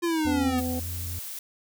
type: exponential sweep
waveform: square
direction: down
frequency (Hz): 349.2 to 246.9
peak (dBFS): -24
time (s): 0.02-0.61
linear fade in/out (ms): 20
type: tone with pitch glide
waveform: triangle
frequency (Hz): 83.4 to 86.84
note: E2 to F2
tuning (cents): +21 to -9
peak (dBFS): -30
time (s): 0.25-1.19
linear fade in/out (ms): 0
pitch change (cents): +70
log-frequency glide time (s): 0.81-0.86
type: harmonic tone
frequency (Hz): 252.8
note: B3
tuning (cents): +41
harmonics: 1 / 2 / 3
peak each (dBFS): -29 / -35 / -39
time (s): 0.26-0.8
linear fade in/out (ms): 10
type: noise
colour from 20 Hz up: blue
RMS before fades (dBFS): -37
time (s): 0.58-1.39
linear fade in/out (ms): 2
effects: none